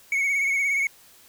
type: tone with vibrato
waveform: triangle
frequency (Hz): 2217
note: C#7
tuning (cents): 0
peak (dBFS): -19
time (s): 0.12-0.87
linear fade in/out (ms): 2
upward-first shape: triangle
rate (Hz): 17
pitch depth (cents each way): 53
effects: white hiss -53 dBFS RMS until 1.28 s